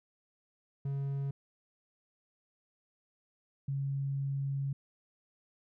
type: tone pair in turn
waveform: triangle / sine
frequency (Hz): 138.59 / 138.02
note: C#3 / C#3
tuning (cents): 0 / -7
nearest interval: unison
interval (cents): 7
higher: first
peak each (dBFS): -30 / -31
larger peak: first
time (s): 0.85-1.31 / 3.68-4.73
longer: second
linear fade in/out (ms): 5
effects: none